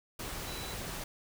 sine tone in noise, 3951 Hz, B7, in tune, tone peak -46 dBFS, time 0.47-0.74 s, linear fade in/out 5 ms, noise pink, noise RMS -40 dBFS, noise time 0.19-1.04 s, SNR -9 dB, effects none

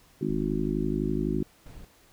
harmonic tone, 51.91 Hz, G#1, in tune, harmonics 3 / 4 / 5 / 6 / 7, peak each -32 / -32 / -32 / -32 / -32 dBFS, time 0.21-1.43 s, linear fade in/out 5 ms
sine linear sweep, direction up, 40.12 to 58.27 Hz, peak -34 dBFS, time 0.28-1.43 s, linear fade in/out 20 ms
brown noise, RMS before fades -44 dBFS, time 1.66-1.85 s, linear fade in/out 2 ms
effects pink hiss -59 dBFS RMS until 2.12 s

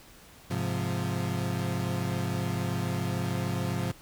35% pulse chord, F minor, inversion first, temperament equal, 103.83 / 130.81 / 174.61 Hz, Ab2 / C3 / F3, 0 / 0 / 0 cents, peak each -31 dBFS, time 0.5-3.92 s, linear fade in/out 10 ms, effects pink hiss -53 dBFS RMS until 4.01 s

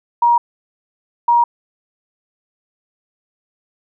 sine tone pair in turn, 948 / 948 Hz, A#5 / A#5, +29 / +29 cents, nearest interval unison, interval 0 cents, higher neither, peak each -9 dBFS, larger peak neither, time 0.22-0.38 / 1.28-1.44 s, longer neither, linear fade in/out 5 ms, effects none

